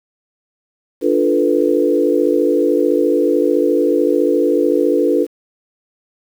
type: chord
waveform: sine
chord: B half-diminished seventh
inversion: first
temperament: equal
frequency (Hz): 293.7 / 349.2 / 440 / 493.9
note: D4 / F4 / A4 / B4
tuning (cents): 0 / 0 / 0 / 0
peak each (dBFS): -17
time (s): 1.01-5.27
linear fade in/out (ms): 50
effects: 7-bit